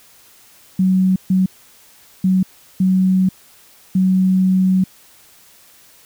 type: tone bursts at uneven times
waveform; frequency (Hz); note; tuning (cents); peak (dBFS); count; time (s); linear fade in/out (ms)
sine; 187.1; F#3; +20; -11; 5; 0.79-1.16 / 1.3-1.46 / 2.24-2.43 / 2.8-3.29 / 3.95-4.84; 5
effects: white hiss -48 dBFS RMS until 6.05 s